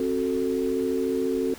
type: chord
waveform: sine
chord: F# diminished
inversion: second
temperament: just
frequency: 266.4 / 370 / 444 Hz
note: C4 / F#4 / A4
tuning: +31 / 0 / +16 cents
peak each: -27 dBFS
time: 0-1.54 s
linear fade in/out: 2 ms
effects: pink hiss -44 dBFS RMS until 1.58 s